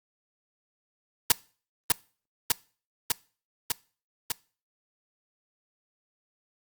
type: noise with echo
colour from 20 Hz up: white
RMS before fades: -18 dBFS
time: 1.3-1.32 s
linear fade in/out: 2 ms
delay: 600 ms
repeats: 5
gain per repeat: -2 dB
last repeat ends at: 4.32 s
effects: noise-tail reverb RT60 0.4 s tail -23 dB re dry + Opus 48 kbps